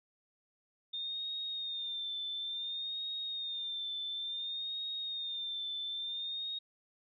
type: tone with vibrato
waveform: sine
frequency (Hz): 3635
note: A#7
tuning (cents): -44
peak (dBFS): -36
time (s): 0.93-6.59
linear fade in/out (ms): 10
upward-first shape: sine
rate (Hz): 0.57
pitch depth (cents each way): 51
effects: none